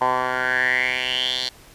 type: tone with band-pass filter sweep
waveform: 10% pulse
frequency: 127.3 Hz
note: C3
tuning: 47 cents flat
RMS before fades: -22 dBFS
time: 0.01-1.49 s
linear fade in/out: 5 ms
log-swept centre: 960 to 4100 Hz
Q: 6.3
effects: pink hiss -48 dBFS RMS until 1.74 s + resampled to 32000 Hz